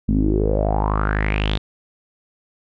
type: tone with low-pass filter sweep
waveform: sawtooth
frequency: 51.91 Hz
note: G#1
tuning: in tune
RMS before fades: -19 dBFS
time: 0.08-1.58 s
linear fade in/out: 10 ms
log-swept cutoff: 220 to 3800 Hz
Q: 6.7
effects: none